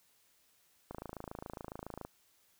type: click train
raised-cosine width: 1 ms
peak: -28 dBFS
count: 32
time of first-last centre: 0.91-2.05 s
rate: 27.2 Hz
effects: white hiss -70 dBFS RMS until 2.59 s